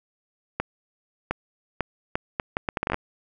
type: accelerating click train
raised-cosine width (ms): 0.5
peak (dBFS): -9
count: 14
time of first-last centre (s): 0.6-2.944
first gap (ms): 710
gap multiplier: 0.7
effects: none